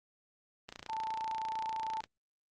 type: click train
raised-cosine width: 0.2 ms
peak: -26 dBFS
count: 40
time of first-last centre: 0.69-2.039 s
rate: 28.9 Hz
type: tone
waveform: sine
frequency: 884 Hz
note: A5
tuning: 8 cents sharp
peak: -34 dBFS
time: 0.89-2.01 s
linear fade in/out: 5 ms
effects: Opus 32 kbps